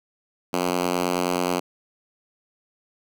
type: tone with high-pass filter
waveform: 5% pulse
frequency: 89.4 Hz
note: F2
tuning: 41 cents sharp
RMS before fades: -24 dBFS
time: 0.53-1.6 s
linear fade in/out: 10 ms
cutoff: 220 Hz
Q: 1.3
effects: none